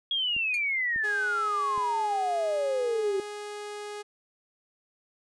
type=exponential sweep; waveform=sine; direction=down; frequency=3322 to 380 Hz; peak=-25 dBFS; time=0.11-3.2 s; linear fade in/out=2 ms
type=clicks; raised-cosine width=3 ms; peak=-32 dBFS; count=3; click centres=0.365 / 0.961 / 1.778 s
type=tone with exponential decay; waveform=sawtooth; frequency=2217 Hz; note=C#7; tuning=in tune; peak=-28 dBFS; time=0.54-0.62 s; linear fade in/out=1 ms; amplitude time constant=16 ms
type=tone; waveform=sawtooth; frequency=415.3 Hz; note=G#4; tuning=in tune; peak=-32 dBFS; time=1.03-4.03 s; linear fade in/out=20 ms
effects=resampled to 24000 Hz